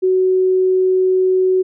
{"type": "tone", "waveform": "sine", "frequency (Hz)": 372.8, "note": "F#4", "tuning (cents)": 13, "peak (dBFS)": -11, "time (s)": [0.02, 1.63], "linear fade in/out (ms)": 20, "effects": []}